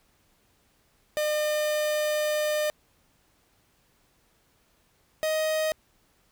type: tone pair in turn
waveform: 45% pulse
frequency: 605 / 626.5 Hz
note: D#5 / D#5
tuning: -49 / +12 cents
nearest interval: minor second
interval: 61 cents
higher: second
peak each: -24 dBFS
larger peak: neither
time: 1.17-2.7 / 5.23-5.72 s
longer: first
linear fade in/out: 0 ms
effects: pink hiss -66 dBFS RMS until 6.31 s